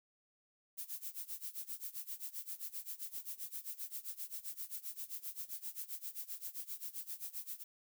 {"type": "noise with tremolo", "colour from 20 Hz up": "violet", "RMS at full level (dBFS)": -42, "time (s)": [0.77, 7.64], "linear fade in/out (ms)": 20, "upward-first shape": "sine", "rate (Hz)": 7.6, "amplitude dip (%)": 90, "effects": []}